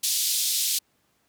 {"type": "band-pass noise", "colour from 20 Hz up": "pink", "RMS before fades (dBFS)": -25, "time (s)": [0.03, 0.79], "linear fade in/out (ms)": 10, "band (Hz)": [3700, 15000], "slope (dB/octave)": 24, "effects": ["pink hiss -68 dBFS RMS until 1.28 s", "high-pass 100 Hz 12 dB/octave"]}